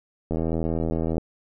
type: click train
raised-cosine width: 2 ms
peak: -13 dBFS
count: 72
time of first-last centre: 0.31-1.181 s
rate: 81.5 Hz
effects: none